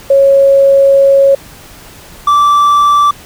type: tone pair in turn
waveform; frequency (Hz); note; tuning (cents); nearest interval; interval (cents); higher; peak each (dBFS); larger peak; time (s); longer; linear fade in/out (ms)
sine / triangle; 550 / 1165.4; C#5 / D6; -14 / -14; octave + minor second; 1300; second; -3; neither; 0.1-1.35 / 2.27-3.11; first; 5
effects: pink hiss -35 dBFS RMS until 3.25 s